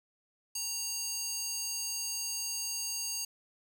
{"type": "tone with high-pass filter", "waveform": "square", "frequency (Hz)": 928, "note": "A#5", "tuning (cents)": -8, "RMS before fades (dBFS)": -36, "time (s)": [0.55, 3.25], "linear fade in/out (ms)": 5, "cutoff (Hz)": 5600, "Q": 2.2, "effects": []}